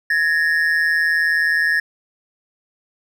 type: ring-modulated tone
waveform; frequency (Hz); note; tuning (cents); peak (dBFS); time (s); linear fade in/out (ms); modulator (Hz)
triangle; 1760; A6; 0; -10; 0.1-1.8; 5; 79.7
effects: none